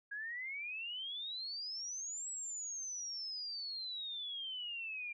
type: exponential two-way sweep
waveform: sine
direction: up then down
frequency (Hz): 1628 to 7830 to 2371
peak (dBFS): -40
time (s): 0.11-5.13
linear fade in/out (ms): 10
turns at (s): 2.3
effects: none